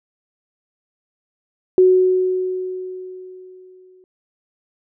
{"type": "tone with exponential decay", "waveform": "sine", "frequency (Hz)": 370, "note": "F#4", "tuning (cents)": 0, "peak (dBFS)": -7, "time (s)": [1.78, 4.04], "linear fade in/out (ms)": 1, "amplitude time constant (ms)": 490, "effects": []}